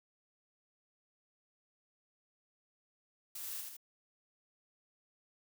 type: noise with echo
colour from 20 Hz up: blue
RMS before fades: -44 dBFS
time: 3.35-3.61 s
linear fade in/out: 5 ms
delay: 79 ms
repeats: 2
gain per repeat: -3 dB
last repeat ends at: 3.768 s
effects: none